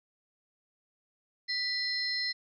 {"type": "tone cluster", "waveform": "sine", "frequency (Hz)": [1979, 4167, 5260], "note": ["B6", "C8", "E8"], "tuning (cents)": [3, -8, -5], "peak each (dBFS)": [-35, -32, -36], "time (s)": [1.48, 2.33], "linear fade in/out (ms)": 20, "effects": []}